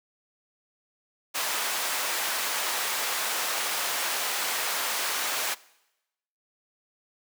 pink high-pass noise, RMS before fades -29 dBFS, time 1.34-5.55 s, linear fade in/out 20 ms, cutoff 820 Hz, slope 12 dB/octave, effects noise-tail reverb RT60 0.9 s tail -21 dB re dry

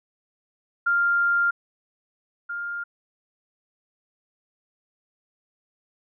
sine tone pair in turn, 1396.9 / 1404.3 Hz, F6 / F6, 0 / +9 cents, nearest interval unison, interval 9 cents, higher second, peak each -18 / -28 dBFS, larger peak first, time 0.86-1.51 / 2.49-2.84 s, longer first, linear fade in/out 10 ms, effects none

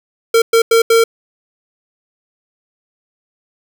square tone bursts at uneven times, 457.1 Hz, A#4, 34 cents flat, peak -8 dBFS, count 4, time 0.34-0.42 / 0.53-0.62 / 0.71-0.82 / 0.9-1.04 s, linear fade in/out 5 ms, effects none

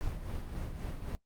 brown noise with tremolo, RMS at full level -36 dBFS, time 0.01-1.15 s, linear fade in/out 0 ms, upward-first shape sine, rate 3.8 Hz, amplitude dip 50%, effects noise-tail reverb RT60 0.1 s tail -17 dB re dry + Opus 48 kbps

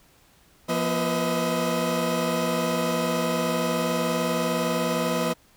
30% pulse tone cluster, 172.1 / 241.6 / 503 / 635 Hz, F3 / B3 / B4 / D#5, -25 / -38 / +32 / +35 cents, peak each -26 dBFS, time 0.68-5.34 s, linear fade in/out 20 ms, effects pink hiss -58 dBFS RMS until 5.56 s

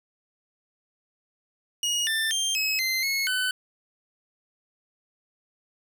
25% pulse tone with pitch steps, 2883 / 1782 / 3174 / 2565 / 2072 / 2181 / 1508 Hz, F#7 / A6 / G7 / E7 / C7 / C#7 / F#6, -46 / +22 / +21 / -48 / -17 / -29 / +32 cents, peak -20 dBFS, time 1.83-3.51 s, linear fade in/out 2 ms, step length 240 ms, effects none

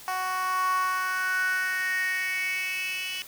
10% pulse tone with high-pass filter sweep, 371.4 Hz, F#4, 7 cents sharp, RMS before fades -28 dBFS, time 0.08-3.22 s, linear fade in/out 0 ms, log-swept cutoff 860 to 3000 Hz, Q 6.3, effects white hiss -46 dBFS RMS until 3.27 s

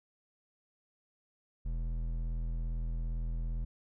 sine tone with hard clipping, 41.2 Hz, E1, in tune, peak -34 dBFS, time 1.65-3.65 s, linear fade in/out 10 ms, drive 9 dB, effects none

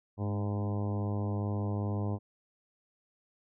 harmonic tone with a mistuned harmonic, 102.4 Hz, G#2, 24 cents flat, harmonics 1 / 2 / 3 / 4 / 5 / 6 / 7 / 8 / 9 / 10, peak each -31 / -37 / -41 / -43 / -45 / -47 / -48 / -49 / -50 / -51 dBFS, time 0.17-2.19 s, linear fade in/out 50 ms, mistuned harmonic 2, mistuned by +26 cents, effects none

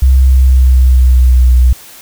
sine tone with pitch glide, 65.41 to 62.13 Hz, C2 to B1, 0 to +11 cents, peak -3 dBFS, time 0.02-1.73 s, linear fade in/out 5 ms, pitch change -89 cents, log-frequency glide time 0.2-1.56 s, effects white hiss -35 dBFS RMS until 2.01 s

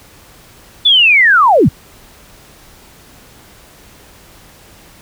sine linear sweep, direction down, 3520 to 78.1 Hz, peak -5 dBFS, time 0.85-1.69 s, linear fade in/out 10 ms, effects pink hiss -42 dBFS RMS until 5.01 s

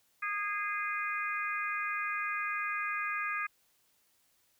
harmonic tone with a mistuned harmonic, 410.5 Hz, G#4, 20 cents flat, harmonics 3 / 4 / 5 / 6, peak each -36 / -37 / -38 / -39 dBFS, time 0.22-3.47 s, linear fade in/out 10 ms, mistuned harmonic 5, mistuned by +18 cents, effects white hiss -71 dBFS RMS until 4.59 s

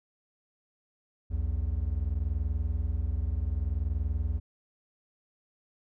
triangle tone pair together, 61.6 / 82.23 Hz, B1 / E2, -4 / -4 cents, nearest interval perfect fourth, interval 500 cents, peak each -28 dBFS, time 1.3-4.4 s, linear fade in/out 20 ms, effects none

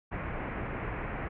pink low-pass noise, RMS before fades -36 dBFS, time 0.11-1.29 s, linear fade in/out 20 ms, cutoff 2400 Hz, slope 48 dB/octave, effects none

